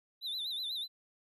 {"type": "tone with vibrato", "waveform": "triangle", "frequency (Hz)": 3775, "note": "A#7", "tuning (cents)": 21, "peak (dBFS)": -34, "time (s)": [0.21, 0.88], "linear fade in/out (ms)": 50, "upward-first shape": "sine", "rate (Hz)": 8.1, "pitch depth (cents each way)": 130, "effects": []}